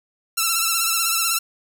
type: tone with vibrato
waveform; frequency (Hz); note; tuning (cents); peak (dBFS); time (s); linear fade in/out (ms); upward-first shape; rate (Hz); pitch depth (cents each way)
5% pulse; 1339; E6; +27; -7; 0.37-1.39; 10; sine; 16; 46
effects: none